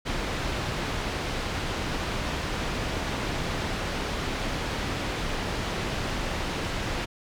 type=low-pass noise; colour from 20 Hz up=pink; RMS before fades=-30 dBFS; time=0.05-7.06 s; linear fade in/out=20 ms; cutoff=4400 Hz; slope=12 dB/octave; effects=none